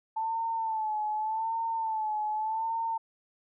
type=tone with vibrato; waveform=sine; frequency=880 Hz; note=A5; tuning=in tune; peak=-28 dBFS; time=0.16-2.98 s; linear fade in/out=10 ms; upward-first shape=sine; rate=0.85 Hz; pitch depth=60 cents each way; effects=none